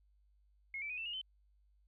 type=tone with pitch steps; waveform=sine; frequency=2166 / 2321 / 2488 / 2667 / 2858 / 3063 Hz; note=C#7 / D7 / D#7 / E7 / F7 / G7; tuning=-41 / -21 / -1 / +20 / +39 / -41 cents; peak=-39 dBFS; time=0.74-1.214 s; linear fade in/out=2 ms; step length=79 ms; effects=added 50 Hz sine -67 dBFS peak until 1.87 s